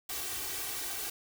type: noise with comb filter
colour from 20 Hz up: white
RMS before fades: -37 dBFS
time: 0.09-1.1 s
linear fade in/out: 5 ms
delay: 2.6 ms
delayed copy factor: +0.95
effects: none